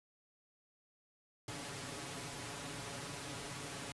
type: noise with comb filter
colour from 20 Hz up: pink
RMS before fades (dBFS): -44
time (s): 1.48-3.92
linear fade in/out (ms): 2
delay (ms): 7.1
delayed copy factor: +0.75
effects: high-pass 80 Hz 12 dB/octave + resampled to 24000 Hz